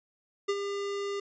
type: tone with ADSR envelope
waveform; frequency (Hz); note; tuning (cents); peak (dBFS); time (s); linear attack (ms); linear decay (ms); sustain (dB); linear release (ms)
square; 401.4; G4; +41; -25; 0.48-1.2; 14; 49; -7; 5
effects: resampled to 16000 Hz